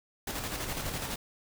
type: noise with tremolo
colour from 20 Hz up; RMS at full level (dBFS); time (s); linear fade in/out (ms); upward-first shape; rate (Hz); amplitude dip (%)
pink; -34; 0.27-1.16; 5; square; 12; 40
effects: none